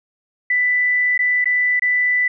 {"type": "tone with dropouts", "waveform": "sine", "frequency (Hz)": 1986, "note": "B6", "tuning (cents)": 9, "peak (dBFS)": -14, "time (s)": [0.5, 2.28], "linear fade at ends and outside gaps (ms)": 5, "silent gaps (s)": [[1.178, 1.19], [1.444, 1.456], [1.796, 1.82]], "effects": []}